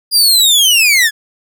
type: linear sweep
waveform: sawtooth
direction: down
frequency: 4884 to 1661.2 Hz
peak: -4 dBFS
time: 0.11-1.11 s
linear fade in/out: 50 ms
effects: none